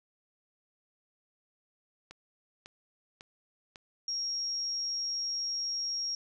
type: click train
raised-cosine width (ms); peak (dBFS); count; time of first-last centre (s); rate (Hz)
0.2; -29; 4; 2.11-3.758; 1.82
type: tone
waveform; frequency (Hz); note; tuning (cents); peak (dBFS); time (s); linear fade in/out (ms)
sine; 5588; F8; 0; -31; 4.08-6.15; 2
effects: none